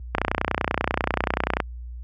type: click train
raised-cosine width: 0.5 ms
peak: -5 dBFS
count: 45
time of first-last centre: 0.15-1.602 s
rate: 30.3 Hz
effects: added 60 Hz sine -30 dBFS peak until 2.03 s + high-pass 60 Hz 12 dB/octave